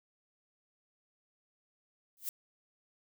violet noise with exponential growth, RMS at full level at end -32 dBFS, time 2.17-2.29 s, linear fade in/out 1 ms, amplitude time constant 26 ms, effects none

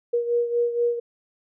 sine beating tone pair, 474.9 / 479.1 Hz, A#4 / A#4, +32 / +47 cents, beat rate 4.2 Hz, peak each -21 / -27 dBFS, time 0.13-1 s, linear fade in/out 10 ms, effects none

